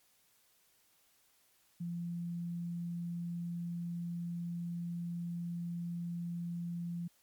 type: tone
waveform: sine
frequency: 171.9 Hz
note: F3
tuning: 27 cents flat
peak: -36 dBFS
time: 1.8-7.08 s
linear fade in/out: 10 ms
effects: white hiss -70 dBFS RMS until 7.22 s + MP3 96 kbps